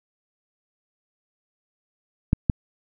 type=clicks; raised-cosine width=5 ms; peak=-5 dBFS; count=2; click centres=2.331 / 2.498 s; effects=none